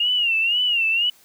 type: tone with vibrato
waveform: sine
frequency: 2808 Hz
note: F7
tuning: 9 cents sharp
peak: -17 dBFS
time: 0-1.1 s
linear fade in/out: 5 ms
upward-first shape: sine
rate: 2 Hz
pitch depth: 110 cents each way
effects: white hiss -54 dBFS RMS until 1.24 s